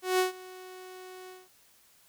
sawtooth tone with ADSR envelope, 370 Hz, F#4, in tune, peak -18 dBFS, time 0.02-1.49 s, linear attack 170 ms, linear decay 130 ms, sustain -22 dB, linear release 200 ms, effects white hiss -62 dBFS RMS until 2.08 s

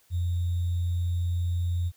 sine tone with sample-and-hold, 87.4 Hz, F2, 2 cents sharp, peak -24 dBFS, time 0.1-1.92 s, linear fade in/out 50 ms, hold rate 3675 Hz, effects white hiss -63 dBFS RMS until 1.96 s

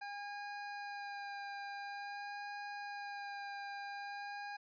25% pulse tone with vibrato, 810 Hz, G#5, 43 cents flat, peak -39 dBFS, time 0.01-4.57 s, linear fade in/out 10 ms, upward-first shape sine, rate 0.48 Hz, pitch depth 15 cents each way, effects resampled to 11025 Hz

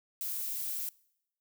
violet noise, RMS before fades -36 dBFS, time 0.21-0.89 s, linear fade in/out 0 ms, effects noise-tail reverb RT60 0.8 s tail -24 dB re dry

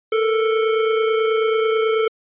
square tone pair together, 441.2 / 470.4 Hz, A4 / A#4, +5 / +16 cents, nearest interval minor second, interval 111 cents, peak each -17 / -27 dBFS, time 0.12-2.08 s, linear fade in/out 5 ms, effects resampled to 8000 Hz

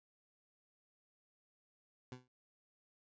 20% pulse tone with exponential decay, 126.1 Hz, B2, 36 cents sharp, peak -39 dBFS, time 2.12-2.28 s, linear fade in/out 2 ms, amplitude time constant 34 ms, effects resampled to 16000 Hz

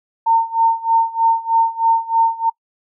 sine tone with tremolo, 910 Hz, A#5, 42 cents flat, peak -9 dBFS, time 0.26-2.5 s, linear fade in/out 10 ms, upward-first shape sine, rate 3.2 Hz, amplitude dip 90%, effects noise-tail reverb RT60 0.1 s tail -26 dB re dry

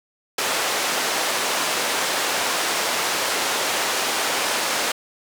pink band-pass noise, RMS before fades -23 dBFS, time 0.38-4.92 s, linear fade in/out 5 ms, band 520 to 9600 Hz, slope 12 dB/octave, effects none

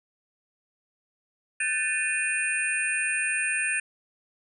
sine tone cluster, 1526 / 1760 / 2469 / 2693 / 8920 Hz, G6 / A6 / D#7 / E7 / C#9, -47 / 0 / -14 / +36 / +10 cents, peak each -34 / -29 / -28 / -35 / -32 dBFS, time 1.6-3.8 s, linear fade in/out 5 ms, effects none

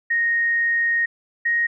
sine tone pair in turn, 1863 / 1873.3 Hz, A#6 / A#6, -2 / +8 cents, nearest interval unison, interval 10 cents, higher second, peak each -17 dBFS, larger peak neither, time 0.1-1.06 / 1.45-1.67 s, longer first, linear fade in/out 10 ms, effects none

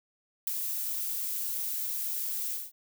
violet noise with ADSR envelope, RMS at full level -26 dBFS, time 0.47-2.72 s, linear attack 4 ms, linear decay 10 ms, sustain -7 dB, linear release 200 ms, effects none

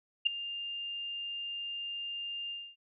sine tone with ADSR envelope, 2803 Hz, F7, 6 cents sharp, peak -20 dBFS, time 0.25-2.76 s, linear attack 17 ms, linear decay 6 ms, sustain -16 dB, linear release 260 ms, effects none

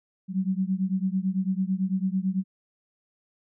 sine beating tone pair, 185.3 / 194.3 Hz, F#3 / G3, +3 / -15 cents, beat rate 9 Hz, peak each -26 / -27 dBFS, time 0.28-2.44 s, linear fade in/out 50 ms, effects none

